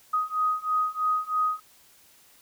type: beating tone pair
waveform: sine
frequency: 1250 / 1253.1 Hz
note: D#6 / D#6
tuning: +8 / +12 cents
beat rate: 3.1 Hz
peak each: -27 / -26 dBFS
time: 0.13-1.6 s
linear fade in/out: 10 ms
effects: white hiss -57 dBFS RMS until 2.41 s